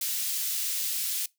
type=high-pass noise; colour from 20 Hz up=white; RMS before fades=-30 dBFS; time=0.01-1.26 s; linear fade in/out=5 ms; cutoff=3200 Hz; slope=12 dB/octave; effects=noise-tail reverb RT60 0.2 s tail -23 dB re dry